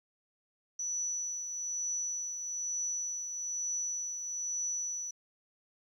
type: tone with tremolo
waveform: sine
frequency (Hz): 5930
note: F#8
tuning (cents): +3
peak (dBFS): -31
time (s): 0.79-5.11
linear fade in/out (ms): 5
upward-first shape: triangle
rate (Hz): 1.1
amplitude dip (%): 50
effects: 11-bit